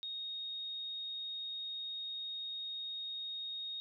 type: tone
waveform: sine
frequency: 3729 Hz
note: A#7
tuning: in tune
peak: -39 dBFS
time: 0.03-3.8 s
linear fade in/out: 0 ms
effects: none